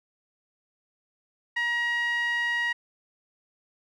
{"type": "tone with band-pass filter", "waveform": "sawtooth", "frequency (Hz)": 950, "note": "A#5", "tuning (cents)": 33, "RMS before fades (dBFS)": -27, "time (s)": [1.56, 2.73], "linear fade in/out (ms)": 10, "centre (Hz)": 2100, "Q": 9.2, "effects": []}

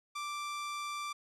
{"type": "tone", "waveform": "sawtooth", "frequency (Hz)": 1174.7, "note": "D6", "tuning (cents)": 0, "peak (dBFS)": -33, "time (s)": [0.15, 1.13], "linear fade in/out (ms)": 10, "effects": ["low-pass 9000 Hz 12 dB/octave"]}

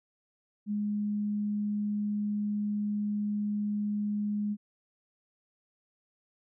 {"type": "tone", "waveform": "sine", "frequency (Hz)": 207.7, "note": "G#3", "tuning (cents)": 0, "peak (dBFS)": -28, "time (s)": [0.66, 4.57], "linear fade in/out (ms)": 50, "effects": []}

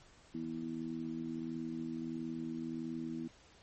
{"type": "harmonic tone", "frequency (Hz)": 81.5, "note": "E2", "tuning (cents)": -19, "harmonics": [2, 3, 4], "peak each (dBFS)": [-47, -40, -42], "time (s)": [0.34, 3.28], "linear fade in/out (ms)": 10, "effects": ["pink hiss -62 dBFS RMS until 3.62 s", "MP3 32 kbps"]}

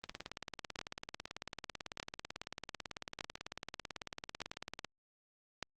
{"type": "two click trains", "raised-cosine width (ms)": 0.2, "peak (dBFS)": [-21, -24], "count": [5, 88], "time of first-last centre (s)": [[0.79, 5.627], [0.04, 4.847]], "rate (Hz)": [0.827, 18.1], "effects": ["Opus 24 kbps"]}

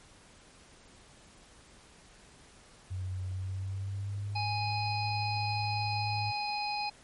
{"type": "tone with pitch glide", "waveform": "sine", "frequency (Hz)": [93, 104.99], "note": ["F#2", "G#2"], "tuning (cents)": [9, 19], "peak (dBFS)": -33, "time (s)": [2.9, 6.32], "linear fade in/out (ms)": 20, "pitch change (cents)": 210, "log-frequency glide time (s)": [3.29, 4.65]}
{"type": "harmonic tone", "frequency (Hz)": 830.6, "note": "G#5", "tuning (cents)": 0, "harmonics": [1, 3, 5, 6], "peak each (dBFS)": [-33, -38, -40, -41], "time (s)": [4.35, 6.9], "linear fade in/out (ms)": 10}
{"effects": ["pink hiss -57 dBFS RMS until 7.03 s", "MP3 48 kbps"]}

